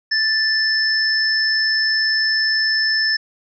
sine tone pair together, 1760 / 5263 Hz, A6 / E8, 0 / -4 cents, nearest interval octave + perfect fifth, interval 1896 cents, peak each -18 dBFS, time 0.11-3.17 s, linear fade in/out 10 ms, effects none

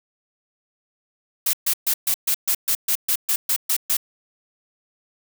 blue noise bursts, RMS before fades -20 dBFS, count 13, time 1.46-3.969 s, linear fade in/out 5 ms, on 73 ms, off 130 ms, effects none

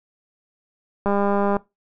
click train, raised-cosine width 1 ms, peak -9 dBFS, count 103, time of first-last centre 1.06-1.567 s, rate 201 Hz, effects noise-tail reverb RT60 0.2 s tail -20 dB re dry

